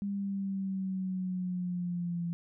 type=linear sweep; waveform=sine; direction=down; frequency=201.2 to 170 Hz; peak=-31 dBFS; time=0.02-2.33 s; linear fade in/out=0 ms; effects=none